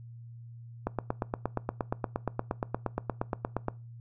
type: click train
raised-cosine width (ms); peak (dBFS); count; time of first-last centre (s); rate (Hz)
1; -15; 25; 0.87-3.684; 8.53
effects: noise-tail reverb RT60 0.3 s tail -21 dB re dry + added 117 Hz sine -44 dBFS peak until 4 s